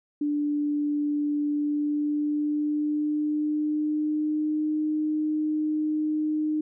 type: tone with pitch glide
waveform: sine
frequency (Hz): 293.7 to 306.5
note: D4 to D#4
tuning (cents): 0 to -26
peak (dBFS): -23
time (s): 0.21-6.61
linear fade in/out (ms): 5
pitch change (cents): +74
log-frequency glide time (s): 1.49-4.79
effects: none